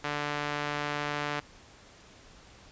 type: tone with band-pass filter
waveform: sawtooth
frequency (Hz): 146.83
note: D3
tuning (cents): 0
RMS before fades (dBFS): -33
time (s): 0.04-1.4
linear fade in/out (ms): 5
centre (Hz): 1700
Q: 0.74
effects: pink hiss -54 dBFS RMS until 2.71 s + resampled to 16000 Hz